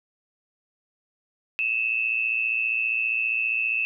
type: tone pair together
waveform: sine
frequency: 2555 / 2670 Hz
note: D#7 / E7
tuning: +45 / +22 cents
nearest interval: minor second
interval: 77 cents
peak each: -25 dBFS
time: 1.59-3.85 s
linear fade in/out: 0 ms
effects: none